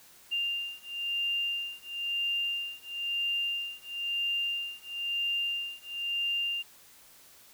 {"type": "beating tone pair", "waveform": "sine", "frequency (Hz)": [2794, 2795], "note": ["F7", "F7"], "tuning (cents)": [0, 1], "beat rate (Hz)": 1, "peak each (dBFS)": [-33, -33], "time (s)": [0.31, 6.63], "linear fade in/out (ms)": 20, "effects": ["white hiss -56 dBFS RMS until 7.53 s"]}